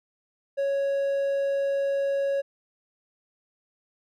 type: tone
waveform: triangle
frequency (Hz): 554.4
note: C#5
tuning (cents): 0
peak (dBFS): -21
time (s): 0.57-2.42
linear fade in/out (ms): 20
effects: none